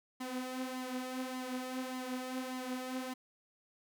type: tone with flanger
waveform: sawtooth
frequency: 255.8 Hz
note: C4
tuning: 39 cents flat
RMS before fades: -40 dBFS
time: 0.2-3.14 s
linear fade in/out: 10 ms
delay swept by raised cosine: 0.97 to 5.57 ms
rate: 1.7 Hz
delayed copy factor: +0.6
effects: none